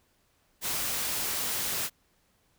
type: noise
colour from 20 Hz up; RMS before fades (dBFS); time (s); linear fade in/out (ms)
white; -31; 0.61-1.9; 50
effects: pink hiss -69 dBFS RMS until 2.58 s